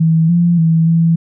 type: tone with pitch steps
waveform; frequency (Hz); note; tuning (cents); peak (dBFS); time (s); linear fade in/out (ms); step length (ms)
sine; 162 / 172.4 / 163 / 165.6; E3 / F3 / E3 / E3; -30 / -22 / -19 / +8; -8; 0-1.16; 10; 290
effects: none